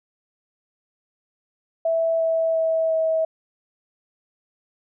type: tone with pitch steps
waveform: sine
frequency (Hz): 657 / 652.5 / 648 / 643.5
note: E5 / E5 / E5 / E5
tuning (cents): -6 / -18 / -30 / -42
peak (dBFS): -18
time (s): 1.85-3.25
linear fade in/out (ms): 5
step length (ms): 350
effects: none